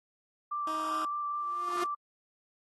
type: tone with vibrato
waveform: sine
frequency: 1174.7 Hz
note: D6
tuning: in tune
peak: -31 dBFS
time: 0.51-1.95 s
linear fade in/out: 10 ms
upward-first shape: square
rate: 4.9 Hz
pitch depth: 8 cents each way
type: tone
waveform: 15% pulse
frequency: 314.6 Hz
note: D#4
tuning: 19 cents sharp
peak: -31 dBFS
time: 0.67-1.05 s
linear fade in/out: 2 ms
type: tone with exponential growth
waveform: sawtooth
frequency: 352.9 Hz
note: F4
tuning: 18 cents sharp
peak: -27 dBFS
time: 1.33-1.84 s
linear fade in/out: 5 ms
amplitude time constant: 110 ms
effects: AAC 32 kbps